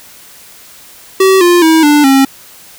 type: tone with pitch steps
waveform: square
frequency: 382 / 350.3 / 321.2 / 294.6 / 270.1 Hz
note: G4 / F4 / E4 / D4 / C#4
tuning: -45 / +5 / -45 / +6 / -45 cents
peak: -5 dBFS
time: 1.2-2.25 s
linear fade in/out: 5 ms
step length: 210 ms
effects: white hiss -37 dBFS RMS until 2.78 s